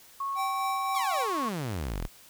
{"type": "tone", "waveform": "sine", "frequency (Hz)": 1100, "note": "C#6", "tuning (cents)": -14, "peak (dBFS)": -29, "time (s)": [0.2, 1.49], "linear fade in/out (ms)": 5}
{"type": "tone with tremolo", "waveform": "square", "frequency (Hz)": 774, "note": "G5", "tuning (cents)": -22, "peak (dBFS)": -30, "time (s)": [0.35, 1.27], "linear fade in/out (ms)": 50, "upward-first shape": "sine", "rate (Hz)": 3.8, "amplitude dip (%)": 35}
{"type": "exponential sweep", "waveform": "sawtooth", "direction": "down", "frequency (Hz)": [1221, 33.15], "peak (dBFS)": -27, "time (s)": [0.94, 2.08], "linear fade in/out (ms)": 20}
{"effects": ["white hiss -54 dBFS RMS until 2.29 s"]}